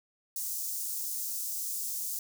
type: high-pass noise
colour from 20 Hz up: white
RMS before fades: -35 dBFS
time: 0.36-2.19 s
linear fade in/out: 2 ms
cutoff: 5800 Hz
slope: 24 dB/octave
effects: none